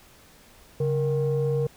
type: tone pair together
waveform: sine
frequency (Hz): 139.22 / 467.9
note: C#3 / A#4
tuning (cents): +8 / +6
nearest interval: octave + major sixth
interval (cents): 2098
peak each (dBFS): -23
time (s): 0.8-1.67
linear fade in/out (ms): 5
effects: tanh soft clip ceiling -17 dBFS + pink hiss -53 dBFS RMS until 1.76 s